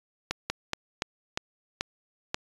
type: slowing click train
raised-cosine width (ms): 0.2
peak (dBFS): -10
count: 7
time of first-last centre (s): 0.31-2.345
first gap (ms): 190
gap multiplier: 1.23
effects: resampled to 24000 Hz